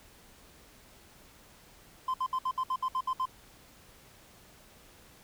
triangle tone bursts, 1034 Hz, C6, 21 cents flat, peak -25 dBFS, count 10, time 2.08-3.256 s, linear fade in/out 5 ms, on 60 ms, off 64 ms, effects tanh soft clip ceiling -21 dBFS + pink hiss -57 dBFS RMS until 5.23 s

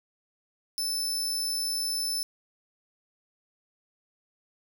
sawtooth tone, 5274 Hz, E8, in tune, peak -25 dBFS, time 0.78-2.23 s, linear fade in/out 0 ms, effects none

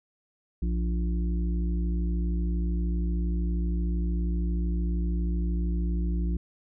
harmonic tone with a mistuned harmonic, 58.5 Hz, A#1, 7 cents sharp, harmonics 1 / 3 / 5 / 6, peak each -25 / -32 / -40 / -42 dBFS, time 0.62-6.37 s, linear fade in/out 5 ms, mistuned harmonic 6, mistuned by -28 cents, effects none

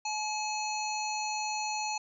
harmonic tone with a mistuned harmonic, 853 Hz, G#5, 46 cents sharp, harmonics 1 / 3 / 5 / 7 / 8, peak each -33 / -38 / -40 / -41 / -42 dBFS, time 0.05-1.98 s, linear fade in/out 5 ms, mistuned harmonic 7, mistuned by +15 cents, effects none

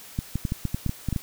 clicks, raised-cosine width 5 ms, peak -13 dBFS, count 11, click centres 0.189 / 0.356 / 0.452 / 0.521 / 0.653 / 0.745 / 0.863 / 0.894 / 1.087 / 1.127 / 1.162 s, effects white hiss -45 dBFS RMS until 1.22 s

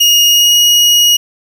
30% pulse tone with pitch glide, 2864 to 2892 Hz, F7 to F#7, +43 to -40 cents, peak -3 dBFS, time 0-1.17 s, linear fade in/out 10 ms, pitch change +17 cents, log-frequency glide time 0.27-0.6 s, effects 7-bit

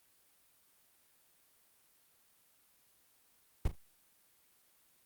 brown noise with echo, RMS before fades -28 dBFS, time 3.65-3.68 s, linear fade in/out 5 ms, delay 37 ms, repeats 2, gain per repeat -13 dB, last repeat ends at 3.754 s, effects white hiss -69 dBFS RMS until 5.05 s + Opus 32 kbps

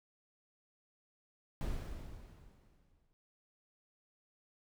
brown noise with exponential decay, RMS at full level -36 dBFS, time 1.61-3.13 s, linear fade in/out 0 ms, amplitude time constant 330 ms, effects none

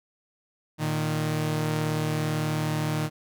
sawtooth tone pair together, 115.5 / 154.17 Hz, A#2 / D#3, -16 / -16 cents, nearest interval perfect fourth, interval 500 cents, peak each -27 / -22 dBFS, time 0.78-3.1 s, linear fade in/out 50 ms, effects none

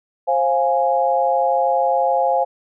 sine chord, F minor, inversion second, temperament equal with one note detuned, 530.6 / 698.5 / 830.6 Hz, C5 / F5 / Ab5, +24 / 0 / 0 cents, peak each -19 dBFS, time 0.27-2.45 s, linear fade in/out 20 ms, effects none

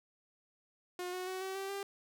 sawtooth tone with pitch steps, 359.6 / 366.7 / 374 / 381.4 / 389 / 396.7 Hz, F#4 / F#4 / F#4 / G4 / G4 / G4, -49 / -15 / +19 / -47 / -13 / +21 cents, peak -34 dBFS, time 0.99-1.83 s, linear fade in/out 2 ms, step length 140 ms, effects none

